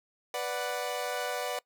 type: chord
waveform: sawtooth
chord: B minor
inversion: none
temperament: equal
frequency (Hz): 493.9 / 587.3 / 740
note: B4 / D5 / F#5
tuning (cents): 0 / 0 / 0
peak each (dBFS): -32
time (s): 0.34-1.59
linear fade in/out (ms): 2
effects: noise-tail reverb RT60 0.1 s tail -22 dB re dry